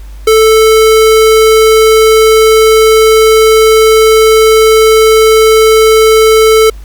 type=tone; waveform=square; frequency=440 Hz; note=A4; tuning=in tune; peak=-3 dBFS; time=0.27-6.7 s; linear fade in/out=5 ms; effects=added 50 Hz sine -24 dBFS peak until 6.84 s + pink hiss -42 dBFS RMS until 6.84 s